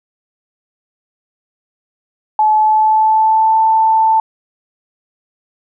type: tone with pitch glide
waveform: sine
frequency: 860 to 885.2 Hz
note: A5 to A5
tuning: -40 to +10 cents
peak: -8 dBFS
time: 2.39-4.2 s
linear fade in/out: 2 ms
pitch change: +50 cents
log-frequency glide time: 2.54-3.59 s
effects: none